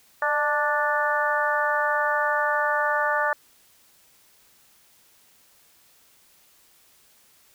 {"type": "harmonic tone with a mistuned harmonic", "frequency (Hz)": 293.7, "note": "D4", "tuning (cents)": 0, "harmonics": [2, 3, 4, 5, 6], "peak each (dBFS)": [-27, -27, -27, -27, -27], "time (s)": [0.22, 3.33], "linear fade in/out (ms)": 2, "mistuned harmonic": 2, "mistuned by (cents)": 31, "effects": ["white hiss -58 dBFS RMS until 7.54 s"]}